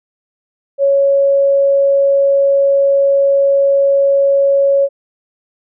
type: tone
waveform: sine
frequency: 555 Hz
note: C#5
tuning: 2 cents sharp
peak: -8 dBFS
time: 0.78-4.89 s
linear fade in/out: 50 ms
effects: none